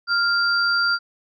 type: tone pair together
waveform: sine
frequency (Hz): 1396.9 / 4699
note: F6 / D8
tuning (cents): 0 / 0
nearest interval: octave + major sixth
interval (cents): 2100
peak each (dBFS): -18 / -23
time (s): 0.07-0.99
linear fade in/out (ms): 50
effects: none